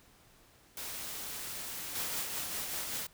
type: noise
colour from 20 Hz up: white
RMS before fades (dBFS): -41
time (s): 0.77-2.23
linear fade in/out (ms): 2
type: noise with tremolo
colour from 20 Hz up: white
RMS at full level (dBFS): -36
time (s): 1.95-3.07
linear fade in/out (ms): 5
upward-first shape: triangle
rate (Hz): 5.2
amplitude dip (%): 40
effects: pink hiss -62 dBFS RMS until 3.13 s